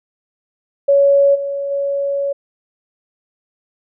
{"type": "tone with level steps", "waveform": "sine", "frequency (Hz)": 560, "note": "C#5", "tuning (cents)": 18, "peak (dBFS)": [-8, -19, -16], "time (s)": [0.88, 2.33], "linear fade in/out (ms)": 10, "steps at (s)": [1.34, 1.7], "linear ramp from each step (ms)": 20, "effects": []}